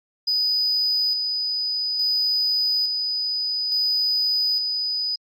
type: tone with tremolo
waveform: sine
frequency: 4978 Hz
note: D#8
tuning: in tune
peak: -17 dBFS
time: 0.27-5.16 s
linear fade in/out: 10 ms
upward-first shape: square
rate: 0.58 Hz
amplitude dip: 40%
effects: tanh soft clip ceiling -16 dBFS + Opus 48 kbps